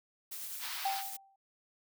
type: noise with tremolo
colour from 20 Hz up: blue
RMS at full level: -41 dBFS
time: 0.31-1.17 s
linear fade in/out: 10 ms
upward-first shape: triangle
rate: 9.7 Hz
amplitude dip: 30%
type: band-pass noise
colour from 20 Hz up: white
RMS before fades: -43 dBFS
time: 0.59-1.04 s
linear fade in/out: 50 ms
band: 770 to 5400 Hz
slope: 48 dB/octave
type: tone with exponential decay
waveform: sine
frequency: 781 Hz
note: G5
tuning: 7 cents flat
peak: -28 dBFS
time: 0.85-1.36 s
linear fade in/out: 5 ms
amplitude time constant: 110 ms
effects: none